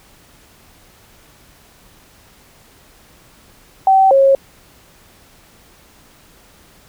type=tone pair in turn; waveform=sine; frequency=769 / 543.8 Hz; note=G5 / C#5; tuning=-33 / -33 cents; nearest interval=tritone; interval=600 cents; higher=first; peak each=-7 dBFS; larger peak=neither; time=3.87-4.11 / 4.11-4.35 s; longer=neither; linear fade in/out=2 ms; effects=pink hiss -48 dBFS RMS until 6.88 s